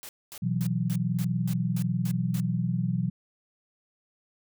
white noise bursts, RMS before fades -42 dBFS, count 9, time 0.03-2.401 s, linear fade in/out 0 ms, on 59 ms, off 230 ms
sine chord, B suspended fourth, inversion none, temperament equal, 123.47 / 164.81 / 185 Hz, B2 / E3 / F#3, 0 / 0 / 0 cents, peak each -29 dBFS, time 0.42-3.1 s, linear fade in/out 10 ms
effects none

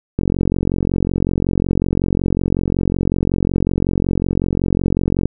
click train, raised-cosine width 3 ms, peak -4 dBFS, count 231, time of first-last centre 0.19-5.256 s, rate 45.4 Hz, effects none

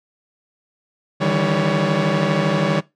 sawtooth tone cluster, 149.8 / 162.4 / 197.3 / 561 Hz, D3 / E3 / G3 / C#5, +35 / -26 / +11 / +21 cents, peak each -18 dBFS, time 1.2-2.81 s, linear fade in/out 20 ms, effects noise-tail reverb RT60 0.2 s tail -19 dB re dry + low-pass 4000 Hz 12 dB/octave

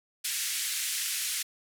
white band-pass noise, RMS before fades -32 dBFS, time 0.24-1.43 s, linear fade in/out 10 ms, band 1800 to 12000 Hz, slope 24 dB/octave, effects none

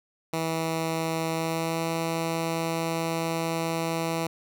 10% pulse tone with pitch glide, 162.5 to 164.58 Hz, E3 to E3, -24 to -2 cents, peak -18 dBFS, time 0.33-4.27 s, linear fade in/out 5 ms, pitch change +22 cents, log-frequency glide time 1.32-1.85 s, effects none

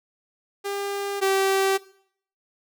sawtooth tone pair in turn, 400.5 / 387.3 Hz, G4 / G4, +37 / -21 cents, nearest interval minor second, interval 58 cents, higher first, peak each -23 / -15 dBFS, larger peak second, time 0.64-1.21 / 1.21-1.78 s, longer neither, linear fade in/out 20 ms, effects noise-tail reverb RT60 0.6 s tail -19 dB re dry

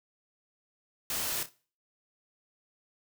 white noise with echo, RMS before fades -33 dBFS, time 1.1-1.43 s, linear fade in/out 2 ms, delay 30 ms, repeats 2, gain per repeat -11 dB, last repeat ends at 1.49 s, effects noise-tail reverb RT60 0.4 s tail -20 dB re dry

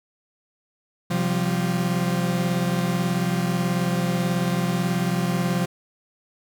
40% pulse chord, C suspended fourth, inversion none, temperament equal with one note detuned, 130.81 / 174.61 / 192.96 Hz, C3 / F3 / G3, 0 / 0 / -27 cents, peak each -27 / -22 / -27 dBFS, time 1.1-5.66 s, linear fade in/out 10 ms, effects none

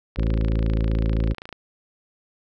click train, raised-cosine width 0.3 ms, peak -20 dBFS, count 39, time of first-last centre 0.16-1.527 s, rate 27.8 Hz
harmonic tone, 54.9 Hz, A1, 3 cents flat, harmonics 1 / 2 / 3 / 4 / 5 / 6 / 7 / 9 / 10, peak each -20 / -26 / -30 / -32 / -34 / -36 / -37 / -39 / -40 dBFS, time 0.17-1.34 s, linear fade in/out 20 ms
effects none

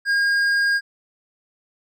sine tone with hard clipping, 1622 Hz, G#6, 41 cents flat, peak -18 dBFS, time 0.05-0.81 s, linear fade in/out 50 ms, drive 7 dB, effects none

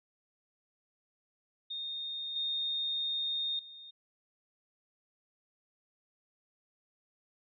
sine tone with level steps, 3677 Hz, A#7, 24 cents flat, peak -36 / -31 / -47 dBFS, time 1.7-3.91 s, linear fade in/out 10 ms, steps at 2.36 / 3.59 s, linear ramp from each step 2 ms, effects none

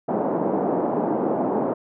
pink band-pass noise, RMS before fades -23 dBFS, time 0.08-1.74 s, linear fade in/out 10 ms, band 210 to 840 Hz, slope 24 dB/octave, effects none

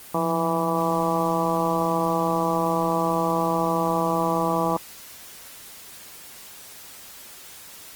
harmonic tone with a mistuned harmonic, 164.81 Hz, E3, in tune, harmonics 1 / 2 / 3 / 4 / 5 / 6 / 7, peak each -28 / -28 / -28 / -28 / -28 / -28 / -28 dBFS, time 0.14-4.77 s, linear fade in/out 5 ms, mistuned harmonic 1, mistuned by +85 cents, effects white hiss -43 dBFS RMS until 7.95 s + Opus 24 kbps

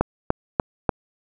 click train, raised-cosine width 1 ms, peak -3 dBFS, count 4, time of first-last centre 0.01-0.892 s, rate 3.4 Hz, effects none

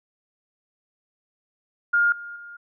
sine tone with level steps, 1414 Hz, F6, 21 cents sharp, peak -16 / -34 / -38 dBFS, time 1.93-2.57 s, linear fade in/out 10 ms, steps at 2.12 / 2.36 s, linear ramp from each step 2 ms, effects none

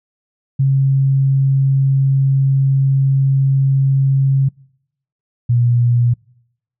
sine tone pair in turn, 135.7 / 120.48 Hz, C#3 / B2, -36 / -42 cents, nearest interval major second, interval 206 cents, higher first, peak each -10 dBFS, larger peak neither, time 0.59-4.49 / 5.49-6.14 s, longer first, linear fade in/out 10 ms, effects noise-tail reverb RT60 0.8 s tail -26 dB re dry

